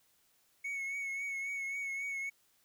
triangle tone with vibrato, 2209 Hz, C#7, 7 cents flat, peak -34 dBFS, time 0.64-2.3 s, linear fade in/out 10 ms, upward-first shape triangle, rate 3.7 Hz, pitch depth 37 cents each way, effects white hiss -71 dBFS RMS until 2.64 s

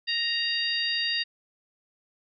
harmonic tone with a mistuned harmonic, 932.3 Hz, A#5, in tune, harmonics 2 / 3 / 4 / 5, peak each -31 / -30 / -31 / -30 dBFS, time 0.07-1.24 s, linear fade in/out 20 ms, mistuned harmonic 5, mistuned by +23 cents, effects none

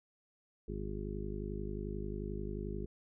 harmonic tone, 51.3 Hz, G#1, 21 cents flat, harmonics 1 / 2 / 3 / 4 / 5 / 6 / 7 / 8, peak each -41 / -47 / -46 / -45 / -51 / -53 / -45 / -46 dBFS, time 0.68-2.86 s, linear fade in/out 5 ms, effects none

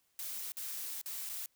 blue noise with dropouts, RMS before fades -41 dBFS, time 0.19-1.46 s, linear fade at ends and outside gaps 1 ms, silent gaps 0.52-0.569 / 1.014-1.059 / 1.292-1.296 s, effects white hiss -75 dBFS RMS until 1.55 s

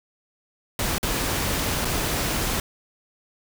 pink noise with dropouts, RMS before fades -25 dBFS, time 0.79-2.6 s, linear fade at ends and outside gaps 2 ms, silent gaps 0.982-1.029 / 1.848-1.852 s, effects none

